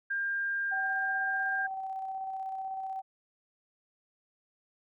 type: tone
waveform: sine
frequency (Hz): 1600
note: G6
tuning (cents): +35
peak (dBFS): -29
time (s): 0.1-1.67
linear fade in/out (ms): 10
type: tone with tremolo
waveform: sine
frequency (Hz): 767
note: G5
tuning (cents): -38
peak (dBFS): -33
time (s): 0.71-3.02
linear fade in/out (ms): 20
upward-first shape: square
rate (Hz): 16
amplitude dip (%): 25
effects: none